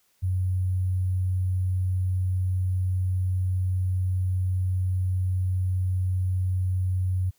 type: tone with sample-and-hold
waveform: sine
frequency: 92.5 Hz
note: F#2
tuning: in tune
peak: -22 dBFS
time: 0.22-7.31 s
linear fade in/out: 20 ms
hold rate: 11025 Hz
effects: white hiss -67 dBFS RMS until 7.38 s